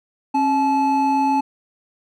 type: tone pair together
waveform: triangle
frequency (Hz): 271.8 / 863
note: C#4 / A5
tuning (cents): -34 / -34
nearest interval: octave + minor sixth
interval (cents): 2000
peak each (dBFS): -18 / -15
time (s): 0.34-1.41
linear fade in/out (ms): 10
effects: none